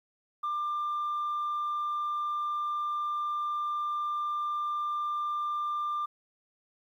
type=tone; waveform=sine; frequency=1192 Hz; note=D6; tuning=25 cents sharp; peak=-27 dBFS; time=0.43-6.06 s; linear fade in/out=10 ms; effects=tanh soft clip ceiling -27 dBFS + 11-bit